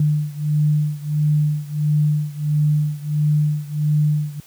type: beating tone pair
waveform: sine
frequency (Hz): 149.4 / 150.9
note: D3 / D3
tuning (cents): +30 / +47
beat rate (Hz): 1.5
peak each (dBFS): -18 / -20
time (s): 0-4.4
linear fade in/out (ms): 2
effects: white hiss -49 dBFS RMS until 4.46 s + high-pass 60 Hz 12 dB/octave